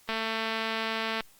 click train, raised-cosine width 0.3 ms, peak -15 dBFS, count 250, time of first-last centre 0.09-1.207 s, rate 223 Hz, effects white hiss -59 dBFS RMS until 1.39 s + Opus 48 kbps

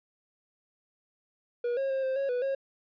triangle tone with pitch steps, 480.9 / 542 / 534 / 525 / 550 / 493 / 543 Hz, B4 / C#5 / C5 / C5 / C#5 / B4 / C#5, -46 / -39 / +35 / +6 / -14 / -3 / -36 cents, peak -25 dBFS, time 1.64-2.55 s, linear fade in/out 5 ms, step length 130 ms, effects resampled to 11025 Hz + 11-bit

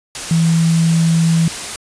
sine tone in noise, 164.81 Hz, E3, in tune, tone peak -10 dBFS, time 0.31-1.48 s, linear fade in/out 2 ms, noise white, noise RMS -25 dBFS, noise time 0.15-1.76 s, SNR +12 dB, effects resampled to 22050 Hz

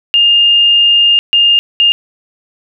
sine tone bursts at uneven times, 2820 Hz, F7, 16 cents sharp, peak -5 dBFS, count 3, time 0.14-1.19 / 1.33-1.59 / 1.8-1.92 s, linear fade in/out 0 ms, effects none

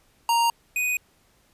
square tone pair in turn, 932.3 / 2489 Hz, A#5 / D#7, 0 / 0 cents, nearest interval octave + perfect fourth, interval 1700 cents, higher second, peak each -19 / -23 dBFS, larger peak first, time 0.29-0.5 / 0.76-0.97 s, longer neither, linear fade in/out 2 ms, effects pink hiss -62 dBFS RMS until 1.53 s + resampled to 32000 Hz

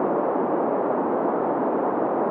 pink band-pass noise, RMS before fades -23 dBFS, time 0-2.3 s, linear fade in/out 0 ms, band 260 to 970 Hz, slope 24 dB/octave, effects none

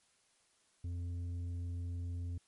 sine tone with tanh clipping, 87.31 Hz, F2, in tune, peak -38 dBFS, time 0.84-2.38 s, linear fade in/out 5 ms, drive 6 dB, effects white hiss -72 dBFS RMS until 2.47 s + MP3 48 kbps

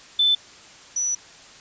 sine tone pair in turn, 3520 / 5920 Hz, A7 / F#8, 0 / 0 cents, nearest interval major sixth, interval 900 cents, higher second, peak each -15 / -21 dBFS, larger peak first, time 0.19-0.35 / 0.96-1.15 s, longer second, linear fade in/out 5 ms, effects white hiss -46 dBFS RMS until 1.6 s + resampled to 16000 Hz

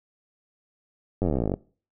slowing click train, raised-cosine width 2 ms, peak -12 dBFS, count 22, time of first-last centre 1.22-1.54 s, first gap 10 ms, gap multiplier 1.04, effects noise-tail reverb RT60 0.4 s tail -22 dB re dry

